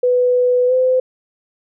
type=tone with pitch glide; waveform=sine; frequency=496.2 to 512.2 Hz; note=B4 to C5; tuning=+8 to -37 cents; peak=-11 dBFS; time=0.03-1 s; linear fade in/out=5 ms; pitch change=+55 cents; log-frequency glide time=0.67-0.73 s; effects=none